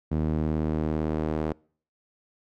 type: tone with band-pass filter sweep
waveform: sawtooth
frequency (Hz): 77.78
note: D#2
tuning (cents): 0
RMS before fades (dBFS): -27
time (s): 0.11-1.53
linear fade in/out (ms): 10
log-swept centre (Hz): 210 to 430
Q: 0.93
effects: noise-tail reverb RT60 0.5 s tail -26 dB re dry